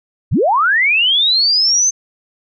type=linear sweep; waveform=sine; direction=up; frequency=50.3 to 6300 Hz; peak=-10 dBFS; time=0.31-1.91 s; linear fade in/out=20 ms; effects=none